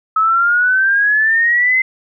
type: exponential sweep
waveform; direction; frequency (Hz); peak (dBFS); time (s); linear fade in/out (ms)
sine; up; 1283 to 2073; -10; 0.16-1.82; 5
effects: none